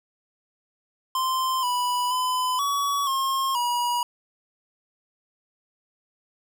square tone with pitch steps, 1041 / 985 / 1010 / 1130 / 1073 / 965 Hz, C6 / B5 / B5 / C#6 / C6 / B5, -9 / -5 / +39 / +33 / +43 / -40 cents, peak -23 dBFS, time 1.15-4.03 s, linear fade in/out 2 ms, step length 480 ms, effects none

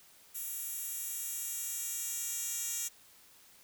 10% pulse tone with high-pass filter sweep, 468.2 Hz, A#4, 8 cents sharp, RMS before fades -38 dBFS, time 0.34-2.89 s, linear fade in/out 20 ms, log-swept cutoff 11000 to 6900 Hz, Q 1.2, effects white hiss -60 dBFS RMS until 3.63 s

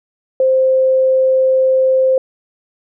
sine tone, 523 Hz, C5, 1 cent flat, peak -9 dBFS, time 0.4-2.18 s, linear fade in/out 2 ms, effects none

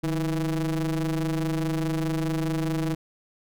square ring-modulated tone, 82.8 Hz, E2, 8 cents sharp, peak -22 dBFS, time 0.03-2.95 s, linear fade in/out 10 ms, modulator 236 Hz, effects none

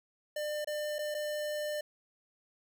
square tone with dropouts, 599 Hz, D5, 34 cents sharp, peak -34 dBFS, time 0.36-1.81 s, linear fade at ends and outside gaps 5 ms, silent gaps 0.646-0.672 / 0.985-0.989 / 1.144-1.147 s, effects none

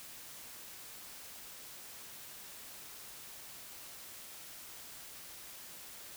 silence, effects white hiss -50 dBFS RMS until 6.16 s

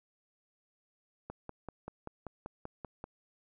click train, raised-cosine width 1 ms, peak -27 dBFS, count 10, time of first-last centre 1.3-3.041 s, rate 5.17 Hz, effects none

